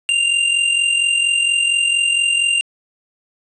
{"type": "tone with amplitude modulation", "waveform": "square", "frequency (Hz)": 2788, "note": "F7", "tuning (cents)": -4, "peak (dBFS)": -12, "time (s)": [0.09, 2.61], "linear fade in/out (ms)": 0, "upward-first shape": "sine", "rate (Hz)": 44.3, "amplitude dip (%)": 55, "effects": ["resampled to 22050 Hz", "9-bit"]}